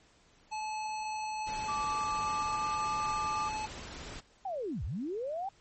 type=tone; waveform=square; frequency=862 Hz; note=A5; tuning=36 cents flat; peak=-35 dBFS; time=0.51-3.67 s; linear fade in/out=20 ms
type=noise; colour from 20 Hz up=pink; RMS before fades=-44 dBFS; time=1.46-4.21 s; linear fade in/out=20 ms
type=tone with pitch glide; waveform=sine; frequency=1169 to 1189.4 Hz; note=D6 to D6; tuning=-8 to +22 cents; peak=-32 dBFS; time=1.68-3.49 s; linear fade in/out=10 ms; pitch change=+30 cents; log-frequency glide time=1.89-2.66 s
type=linear two-way sweep; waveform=sine; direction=down then up; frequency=805 to 52.3 to 805 Hz; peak=-33 dBFS; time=4.45-5.49 s; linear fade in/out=5 ms; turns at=4.84 s
effects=pink hiss -64 dBFS RMS until 5.6 s + MP3 32 kbps